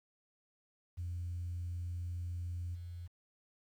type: tone with level steps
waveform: sine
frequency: 87.31 Hz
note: F2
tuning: in tune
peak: -36 / -42 dBFS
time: 0.97-3.08 s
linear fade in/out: 20 ms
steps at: 2.74 s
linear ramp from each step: 20 ms
effects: tanh soft clip ceiling -33 dBFS + 11-bit